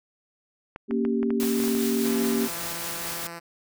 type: clicks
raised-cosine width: 0.5 ms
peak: -21 dBFS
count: 10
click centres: 0.761 / 0.91 / 1.051 / 1.23 / 1.305 / 1.432 / 1.602 / 1.637 / 1.68 / 1.751 s
type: chord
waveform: sine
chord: G diminished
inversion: first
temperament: equal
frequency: 233.1 / 277.2 / 392 Hz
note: Bb3 / Db4 / G4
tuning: 0 / 0 / 0 cents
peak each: -24 / -29 / -27 dBFS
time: 0.88-2.49 s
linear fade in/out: 50 ms
type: noise with tremolo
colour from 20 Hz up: white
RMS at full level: -32 dBFS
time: 1.4-3.27 s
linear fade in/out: 0 ms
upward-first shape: triangle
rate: 4.9 Hz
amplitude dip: 25%
type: tone with vibrato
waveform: 5% pulse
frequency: 169.3 Hz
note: E3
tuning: 46 cents sharp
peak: -25 dBFS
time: 2.04-3.4 s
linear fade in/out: 20 ms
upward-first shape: triangle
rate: 17 Hz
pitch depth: 12 cents each way
effects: none